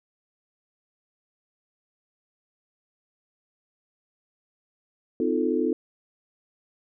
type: chord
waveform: sine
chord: F dominant seventh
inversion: second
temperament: equal with one note detuned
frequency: 255.4 / 311.1 / 349.2 / 440 Hz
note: C4 / Eb4 / F4 / A4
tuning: -42 / 0 / 0 / 0 cents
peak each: -27 dBFS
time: 5.2-5.73 s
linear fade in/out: 2 ms
effects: none